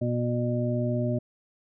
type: harmonic tone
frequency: 121 Hz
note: B2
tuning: 35 cents flat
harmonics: 1 / 2 / 3 / 5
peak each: -27 / -29 / -34 / -31 dBFS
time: 0.01-1.19 s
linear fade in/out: 10 ms
effects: none